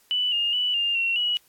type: tone with pitch steps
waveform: sine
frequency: 2976 / 2830 / 2963 / 2806 / 2732 / 2923 Hz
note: F#7 / F7 / F#7 / F7 / F7 / F#7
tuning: +9 / +22 / +2 / +8 / -39 / -22 cents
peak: -21 dBFS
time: 0.11-1.37 s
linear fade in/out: 0 ms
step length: 210 ms
effects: white hiss -60 dBFS RMS until 1.48 s + AAC 64 kbps